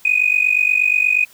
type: tone with amplitude modulation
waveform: sine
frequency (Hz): 2489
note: D#7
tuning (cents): 0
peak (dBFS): -8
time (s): 0.05-1.25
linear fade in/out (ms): 5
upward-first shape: sine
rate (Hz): 48.4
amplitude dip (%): 90
effects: tanh soft clip ceiling -5 dBFS + white hiss -48 dBFS RMS until 1.33 s